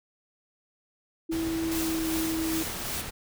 sine tone with pitch glide, 326.8 to 322.9 Hz, E4 to E4, -15 to -36 cents, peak -27 dBFS, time 1.29-2.63 s, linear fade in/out 10 ms, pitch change -21 cents, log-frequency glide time 1.65-2.09 s
pink noise, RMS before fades -37 dBFS, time 1.31-3.11 s, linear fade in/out 20 ms
white noise with tremolo, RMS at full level -33 dBFS, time 1.71-3.02 s, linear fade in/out 10 ms, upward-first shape triangle, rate 2.6 Hz, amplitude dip 60%
effects none

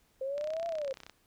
sine linear two-way sweep, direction up then down, 521 to 684 to 521 Hz, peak -32 dBFS, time 0.21-0.93 s, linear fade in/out 5 ms, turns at 0.67 s
click train, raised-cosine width 0.2 ms, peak -29 dBFS, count 24, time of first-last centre 0.38-1.097 s, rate 32.1 Hz
effects pink hiss -69 dBFS RMS until 1.26 s

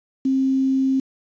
sine tone with quantisation, 266 Hz, C4, 29 cents sharp, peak -16 dBFS, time 0.25-1 s, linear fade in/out 5 ms, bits 7, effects resampled to 16000 Hz

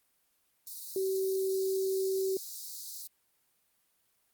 white high-pass noise, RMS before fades -43 dBFS, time 0.67-3.07 s, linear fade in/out 0 ms, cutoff 3900 Hz, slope 96 dB/octave
sine tone, 382.3 Hz, G4, 43 cents flat, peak -28 dBFS, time 0.96-2.37 s, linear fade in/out 2 ms
effects white hiss -73 dBFS RMS until 4.33 s + Opus 32 kbps

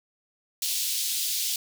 pink high-pass noise, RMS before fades -28 dBFS, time 0.62-1.56 s, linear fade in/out 2 ms, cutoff 3400 Hz, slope 24 dB/octave, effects none

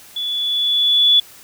sine tone with level ramp, 3434 Hz, A7, 43 cents flat, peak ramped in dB -21 to -8 dBFS, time 0.16-1.2 s, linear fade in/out 5 ms, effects white hiss -43 dBFS RMS until 1.43 s

